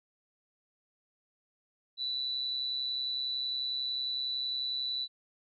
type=tone with amplitude modulation; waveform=sine; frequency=3968 Hz; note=B7; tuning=7 cents sharp; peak=-29 dBFS; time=1.97-5.08 s; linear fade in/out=50 ms; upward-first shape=sine; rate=131 Hz; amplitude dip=50%; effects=none